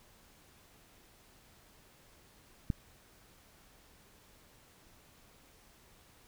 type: click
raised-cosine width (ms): 5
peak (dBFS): -18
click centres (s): 2.702
effects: pink hiss -62 dBFS RMS until 6.27 s